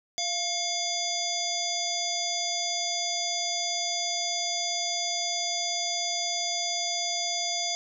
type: harmonic tone with a mistuned harmonic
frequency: 691 Hz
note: F5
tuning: 19 cents flat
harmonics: 1 / 3 / 5 / 7 / 9 / 10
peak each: -34 / -38 / -33 / -32 / -34 / -36 dBFS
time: 0.18-7.75 s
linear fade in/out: 0 ms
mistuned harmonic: 3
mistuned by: +75 cents
effects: none